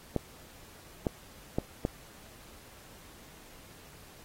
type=clicks; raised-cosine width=2 ms; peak=-14 dBFS; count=4; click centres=0.163 / 1.068 / 1.585 / 1.851 s; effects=pink hiss -54 dBFS RMS until 4.24 s + AAC 48 kbps